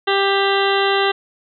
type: harmonic tone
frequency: 394.5 Hz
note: G4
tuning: 11 cents sharp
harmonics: 1 / 2 / 3 / 4 / 5 / 7 / 8 / 9 / 10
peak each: -18 / -21 / -23 / -24 / -25 / -26 / -27 / -28 / -28 dBFS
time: 0.07-1.12 s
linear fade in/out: 10 ms
effects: none